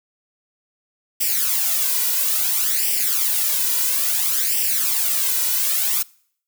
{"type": "noise with flanger", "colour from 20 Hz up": "blue", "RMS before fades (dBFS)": -20, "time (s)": [1.2, 6.03], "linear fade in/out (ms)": 10, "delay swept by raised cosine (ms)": [0.37, 2.07], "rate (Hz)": 0.59, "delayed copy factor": 0.75, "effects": ["noise-tail reverb RT60 0.6 s tail -24 dB re dry"]}